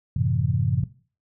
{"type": "chord", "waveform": "sine", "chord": "F# half-diminished seventh", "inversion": "none", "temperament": "equal", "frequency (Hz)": [92.5, 110, 130.81, 164.81], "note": ["F#2", "A2", "C3", "E3"], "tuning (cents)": [0, 0, 0, 0], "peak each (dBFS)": [-26, -25, -23, -29], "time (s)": [0.16, 0.84], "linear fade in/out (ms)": 5, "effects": ["noise-tail reverb RT60 0.4 s tail -17 dB re dry"]}